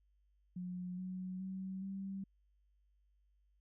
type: tone with pitch steps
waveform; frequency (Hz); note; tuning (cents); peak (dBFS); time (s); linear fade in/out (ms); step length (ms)
sine; 180.3 / 184.83 / 189.48 / 194.25; F#3 / F#3 / F#3 / G3; -45 / -2 / +41 / -16; -40; 0.56-2.24; 5; 420
effects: added 50 Hz sine -70 dBFS peak until 3.6 s